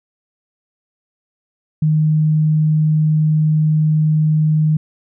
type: tone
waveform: sine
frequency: 154.7 Hz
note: D#3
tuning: 10 cents flat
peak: -11 dBFS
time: 1.82-4.77 s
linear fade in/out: 5 ms
effects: none